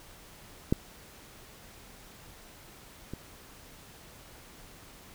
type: clicks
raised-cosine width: 3 ms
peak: -10 / -24 dBFS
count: 2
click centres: 0.725 / 3.136 s
effects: pink hiss -52 dBFS RMS until 5.14 s